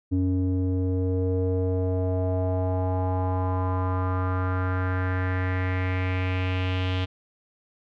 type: tone with low-pass filter sweep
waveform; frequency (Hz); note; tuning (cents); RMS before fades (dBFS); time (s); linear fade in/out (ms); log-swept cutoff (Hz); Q
square; 92.4; F#2; -2; -25; 0.11-7.06; 20; 300 to 3200; 3.6
effects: none